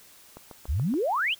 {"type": "click train", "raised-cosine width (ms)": 1, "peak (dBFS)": -28, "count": 5, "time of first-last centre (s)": [0.37, 0.94], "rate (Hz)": 7.02}
{"type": "exponential sweep", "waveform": "sine", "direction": "up", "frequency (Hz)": [57.9, 3388], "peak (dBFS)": -23, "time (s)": [0.68, 1.35], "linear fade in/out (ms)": 20}
{"effects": ["white hiss -53 dBFS RMS until 1.39 s"]}